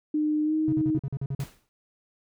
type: tone with pitch glide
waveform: sine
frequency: 303.6 to 312.5 Hz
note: D#4 to D#4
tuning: -42 to +8 cents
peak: -22 dBFS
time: 0.14-0.98 s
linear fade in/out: 5 ms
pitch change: +50 cents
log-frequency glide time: 0.44-0.54 s
type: tone bursts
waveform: triangle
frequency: 137 Hz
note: C#3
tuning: 20 cents flat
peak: -25 dBFS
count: 9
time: 0.68-1.438 s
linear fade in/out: 2 ms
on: 46 ms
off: 43 ms
type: noise with exponential decay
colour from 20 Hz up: pink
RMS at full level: -39 dBFS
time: 1.4-1.69 s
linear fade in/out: 0 ms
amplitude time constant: 63 ms
effects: none